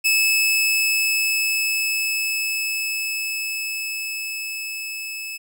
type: tone with level ramp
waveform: sawtooth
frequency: 2604 Hz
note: E7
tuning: 22 cents flat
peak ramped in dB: -12 to -26 dBFS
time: 0.04-5.38 s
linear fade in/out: 20 ms
effects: none